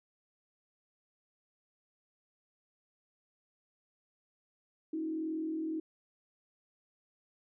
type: tone with frequency modulation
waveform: sine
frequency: 318.5 Hz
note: D#4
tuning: 41 cents sharp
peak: -33 dBFS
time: 4.93-5.8 s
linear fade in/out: 5 ms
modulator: 41.6 Hz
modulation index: 0.5
effects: none